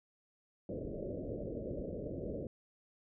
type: low-pass noise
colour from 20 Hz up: white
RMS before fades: -41 dBFS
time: 0.69-2.47 s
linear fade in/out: 2 ms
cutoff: 610 Hz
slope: 96 dB/octave
effects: none